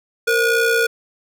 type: ring-modulated tone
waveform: square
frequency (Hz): 491.5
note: B4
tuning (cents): -8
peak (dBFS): -12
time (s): 0.27-0.87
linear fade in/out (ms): 10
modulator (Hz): 952
effects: none